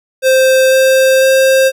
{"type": "tone with pitch steps", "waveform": "square", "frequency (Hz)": [523.3, 526.6, 530], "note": ["C5", "C5", "C5"], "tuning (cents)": [0, 11, 22], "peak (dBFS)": -7, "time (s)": [0.22, 1.72], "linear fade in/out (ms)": 50, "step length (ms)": 500, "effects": []}